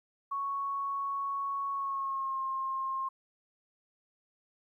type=tone with pitch glide; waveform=sine; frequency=1109 to 1065.7 Hz; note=C#6 to C6; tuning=0 to +31 cents; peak=-31 dBFS; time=0.31-3.09 s; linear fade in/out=10 ms; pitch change=-69 cents; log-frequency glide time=1.72-2.41 s; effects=12-bit